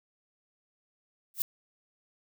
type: noise with exponential growth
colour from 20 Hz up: violet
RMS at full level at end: -23 dBFS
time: 1.34-1.42 s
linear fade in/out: 1 ms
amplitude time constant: 17 ms
effects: none